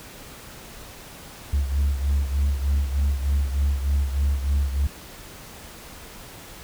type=beating tone pair; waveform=sine; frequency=69.3 / 72.6 Hz; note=C#2 / D2; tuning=0 / -19 cents; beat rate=3.3 Hz; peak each=-19 / -24 dBFS; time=1.53-4.87 s; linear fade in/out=5 ms; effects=tanh soft clip ceiling -16 dBFS + pink hiss -42 dBFS RMS until 6.63 s